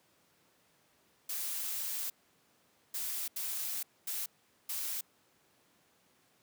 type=noise bursts at uneven times; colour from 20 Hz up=blue; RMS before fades=-37 dBFS; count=5; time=1.29-2.1 / 2.94-3.28 / 3.36-3.83 / 4.07-4.26 / 4.69-5.01 s; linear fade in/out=5 ms; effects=pink hiss -69 dBFS RMS until 6.42 s + high-pass 150 Hz 12 dB/octave